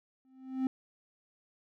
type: tone with exponential growth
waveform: triangle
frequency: 261.6 Hz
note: C4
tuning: in tune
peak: -23 dBFS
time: 0.25-0.67 s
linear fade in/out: 1 ms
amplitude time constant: 91 ms
effects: none